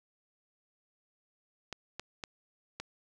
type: clicks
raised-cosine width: 0.2 ms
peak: -21 dBFS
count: 4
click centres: 1.727 / 1.996 / 2.238 / 2.8 s
effects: none